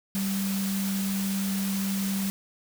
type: tone in noise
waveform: sine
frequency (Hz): 195.2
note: G3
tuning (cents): -7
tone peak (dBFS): -26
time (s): 0.15-2.3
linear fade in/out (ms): 0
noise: white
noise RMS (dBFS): -35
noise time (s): 0.15-2.3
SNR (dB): +6
effects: none